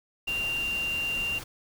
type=tone in noise; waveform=sine; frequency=2778 Hz; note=F7; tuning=10 cents flat; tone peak=-27 dBFS; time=0.27-1.39 s; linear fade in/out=10 ms; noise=pink; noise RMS=-40 dBFS; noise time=0.27-1.44 s; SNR=+10 dB; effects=none